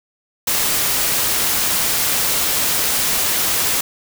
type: noise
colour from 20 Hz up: white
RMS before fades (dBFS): -18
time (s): 0.47-3.81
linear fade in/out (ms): 5
effects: none